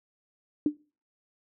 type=tone with exponential decay; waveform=sine; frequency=297.2 Hz; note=D4; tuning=21 cents sharp; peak=-17 dBFS; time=0.66-0.77 s; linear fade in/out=2 ms; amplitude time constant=22 ms; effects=noise-tail reverb RT60 0.4 s tail -26 dB re dry